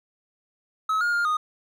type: tone with pitch steps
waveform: triangle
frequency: 1286 / 1422 / 1407 / 1236 Hz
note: E6 / F6 / F6 / D#6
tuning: -43 / +31 / +12 / -12 cents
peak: -19 dBFS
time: 0.89-1.37 s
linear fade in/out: 5 ms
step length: 120 ms
effects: none